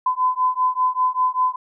sine beating tone pair, 1012 / 1017.1 Hz, B5 / C6, +42 / -49 cents, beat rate 5.1 Hz, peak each -20 dBFS, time 0.06-1.56 s, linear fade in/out 5 ms, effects none

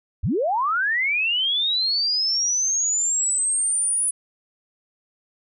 sine linear sweep, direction up, 49 to 9956 Hz, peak -19 dBFS, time 0.23-4.11 s, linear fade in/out 10 ms, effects none

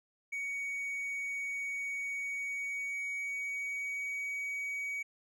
triangle tone with pitch glide, 2242 to 2260 Hz, C#7 to C#7, +19 to +33 cents, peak -33 dBFS, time 0.32-5.03 s, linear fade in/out 10 ms, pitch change +14 cents, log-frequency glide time 2.12-4.3 s, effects none

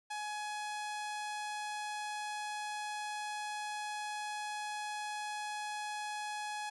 sawtooth tone, 841 Hz, G#5, 22 cents sharp, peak -34 dBFS, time 0.1-6.7 s, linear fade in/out 10 ms, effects resampled to 24000 Hz + 12-bit

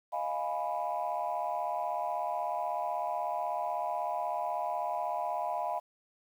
sine chord, F half-diminished seventh, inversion third, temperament equal, 622.3 / 698.5 / 830.6 / 987.8 Hz, Eb5 / F5 / Ab5 / Cb6, 0 / 0 / 0 / 0 cents, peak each -37 / -34 / -36 / -36 dBFS, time 0.12-5.8 s, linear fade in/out 20 ms, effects tanh soft clip ceiling -23 dBFS + 10-bit

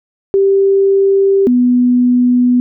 sine tone pair in turn, 392 / 246.9 Hz, G4 / B3, 0 / 0 cents, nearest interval minor sixth, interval 800 cents, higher first, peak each -7 dBFS, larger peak neither, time 0.34-1.47 / 1.47-2.6 s, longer neither, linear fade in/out 0 ms, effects none

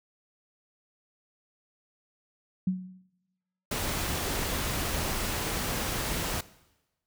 sine tone with exponential decay, 185 Hz, F#3, in tune, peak -21 dBFS, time 2.67-3.02 s, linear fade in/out 5 ms, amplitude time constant 74 ms
pink noise, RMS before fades -31 dBFS, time 3.71-6.41 s, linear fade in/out 5 ms
effects noise-tail reverb RT60 1.0 s tail -19 dB re dry

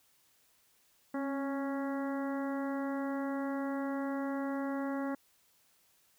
harmonic tone with a mistuned harmonic, 277.2 Hz, C#4, in tune, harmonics 1 / 2 / 3 / 4 / 5 / 6 / 7, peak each -34 / -40 / -44 / -46 / -48 / -50 / -51 dBFS, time 1.14-5.15 s, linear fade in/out 5 ms, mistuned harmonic 1, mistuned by -33 cents, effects white hiss -69 dBFS RMS until 6.18 s

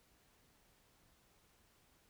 silence, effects pink hiss -71 dBFS RMS until 2.09 s

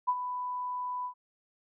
sine tone with ADSR envelope, 994 Hz, B5, 11 cents sharp, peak -22 dBFS, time 0.07-1.14 s, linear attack 19 ms, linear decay 51 ms, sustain -10 dB, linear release 89 ms, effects none

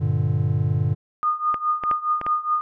triangle chord, G minor, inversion none, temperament just, 98 / 117.6 / 147 Hz, G2 / Bb2 / D3, 0 / +16 / +2 cents, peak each -21 dBFS, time 0-0.95 s, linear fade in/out 20 ms
sine tone with tremolo, 1225 Hz, D#6, 27 cents flat, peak -16 dBFS, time 1.23-2.61 s, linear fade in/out 0 ms, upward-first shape triangle, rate 4.8 Hz, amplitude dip 90%
clicks, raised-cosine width 0.5 ms, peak -14 dBFS, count 5, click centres 1.543 / 1.837 / 1.913 / 2.214 / 2.265 s
effects none

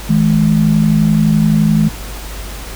sine tone pair together, 160.81 / 212.5 Hz, E3 / G#3, -43 / +40 cents, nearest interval perfect fourth, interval 483 cents, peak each -11 dBFS, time 0.09-1.89 s, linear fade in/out 10 ms, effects added 50 Hz sine -26 dBFS peak until 2.75 s + pink hiss -30 dBFS RMS until 2.75 s

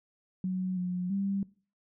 sine tone with pitch steps, 185.3 / 180.2 / 196.9 Hz, F#3 / F#3 / G3, +3 / -45 / +8 cents, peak -28 dBFS, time 0.44-1.43 s, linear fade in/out 2 ms, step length 330 ms, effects noise-tail reverb RT60 0.4 s tail -21 dB re dry

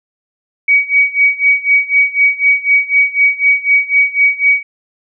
sine tone with tremolo, 2261 Hz, C#7, 34 cents sharp, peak -5 dBFS, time 0.68-4.63 s, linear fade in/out 5 ms, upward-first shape sine, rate 4 Hz, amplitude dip 90%, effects none

